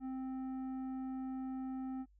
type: tone with tanh clipping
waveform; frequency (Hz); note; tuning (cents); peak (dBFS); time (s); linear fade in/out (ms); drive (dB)
triangle; 261.6; C4; 0; -40; 0-2.06; 50; 13
effects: noise-tail reverb RT60 0.1 s tail -23 dB re dry + added 50 Hz sine -63 dBFS peak until 2.19 s